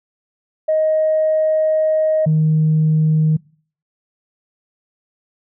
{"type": "tone pair in turn", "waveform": "sine", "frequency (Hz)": [626, 156.11], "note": ["D#5", "D#3"], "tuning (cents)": [10, 6], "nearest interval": "2 octaves", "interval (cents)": 2404, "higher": "first", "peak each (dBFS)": [-12, -10], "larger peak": "second", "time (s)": [[0.68, 2.26], [2.26, 3.37]], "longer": "first", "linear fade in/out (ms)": 10, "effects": ["noise-tail reverb RT60 0.5 s tail -25 dB re dry", "tanh soft clip ceiling -8 dBFS"]}